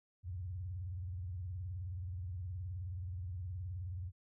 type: tone with vibrato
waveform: sine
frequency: 89.8 Hz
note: F2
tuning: 49 cents sharp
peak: -39 dBFS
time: 0.23-4.12 s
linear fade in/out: 50 ms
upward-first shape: triangle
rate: 19 Hz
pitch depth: 240 cents each way
effects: none